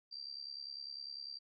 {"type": "tone with amplitude modulation", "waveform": "sine", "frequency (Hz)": 4699, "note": "D8", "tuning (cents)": 0, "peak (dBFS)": -40, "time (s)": [0.11, 1.39], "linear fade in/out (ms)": 20, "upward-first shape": "sine", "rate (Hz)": 70, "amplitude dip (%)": 85, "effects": []}